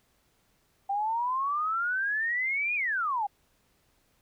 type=exponential two-way sweep; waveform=sine; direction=up then down; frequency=782 to 2489 to 782 Hz; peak=-26 dBFS; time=0.89-3.27 s; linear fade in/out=10 ms; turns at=2.75 s; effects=pink hiss -69 dBFS RMS until 4.21 s